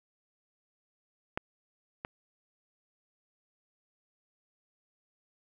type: clicks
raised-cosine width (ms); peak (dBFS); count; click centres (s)
0.5; -16 / -21; 2; 1.375 / 2.049
effects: 9-bit